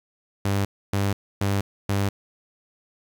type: tone bursts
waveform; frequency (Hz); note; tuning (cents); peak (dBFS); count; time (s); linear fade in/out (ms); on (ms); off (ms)
sawtooth; 99.5; G2; +26; -17; 4; 0.45-2.09; 5; 200; 280
effects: 9-bit